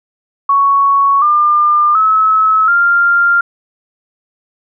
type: tone with pitch steps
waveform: sine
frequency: 1113 / 1199.8 / 1293.4 / 1394.2 Hz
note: C#6 / D6 / E6 / F6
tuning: +7 / +37 / -33 / -3 cents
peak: -7 dBFS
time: 0.49-3.41 s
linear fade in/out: 5 ms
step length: 730 ms
effects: none